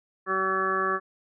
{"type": "harmonic tone", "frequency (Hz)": 190, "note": "F#3", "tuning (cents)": 46, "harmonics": [1, 2, 3, 4, 6, 7, 8, 9], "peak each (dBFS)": [-39, -30, -37, -39, -27, -31, -39, -30], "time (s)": [0.26, 1], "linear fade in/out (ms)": 50, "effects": []}